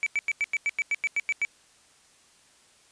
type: tone bursts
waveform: triangle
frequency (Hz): 2300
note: D7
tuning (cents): -37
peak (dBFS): -21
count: 12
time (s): 0.03-1.45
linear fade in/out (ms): 0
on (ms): 34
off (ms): 92
effects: white hiss -59 dBFS RMS until 2.91 s + resampled to 22050 Hz